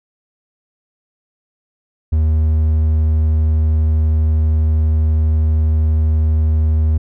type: tone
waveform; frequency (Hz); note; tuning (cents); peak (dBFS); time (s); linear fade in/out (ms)
triangle; 78.1; D#2; +7; -9; 2.12-6.98; 10
effects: none